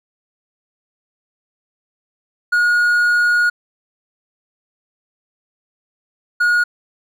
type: tone bursts at uneven times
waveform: triangle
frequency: 1442 Hz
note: F#6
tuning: 45 cents flat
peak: -10 dBFS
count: 2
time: 2.52-3.5 / 6.4-6.64 s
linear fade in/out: 10 ms
effects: none